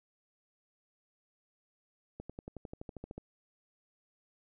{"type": "accelerating click train", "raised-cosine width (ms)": 2, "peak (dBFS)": -29, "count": 13, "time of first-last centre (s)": [2.2, 3.18], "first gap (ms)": 96, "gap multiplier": 0.97, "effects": []}